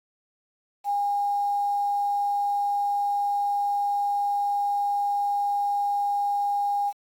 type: tone with quantisation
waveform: sine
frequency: 812 Hz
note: G#5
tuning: 39 cents flat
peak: -22 dBFS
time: 0.84-6.93 s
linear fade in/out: 50 ms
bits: 8
effects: AAC 64 kbps